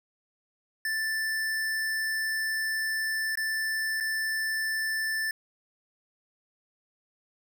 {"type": "tone with dropouts", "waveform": "square", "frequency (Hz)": 1764, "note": "A6", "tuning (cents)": 4, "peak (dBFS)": -28, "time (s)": [0.85, 5.31], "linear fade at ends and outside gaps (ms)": 2, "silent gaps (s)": [[3.355, 3.373], [4.002, 4.007]], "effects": []}